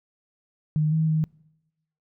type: tone with pitch steps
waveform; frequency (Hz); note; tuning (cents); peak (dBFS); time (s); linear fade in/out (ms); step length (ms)
sine; 153.5 / 158.8 / 156.8; D#3 / D#3 / D#3; -23 / +36 / +14; -19; 0.76-1.24; 0; 160
effects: noise-tail reverb RT60 0.9 s tail -25 dB re dry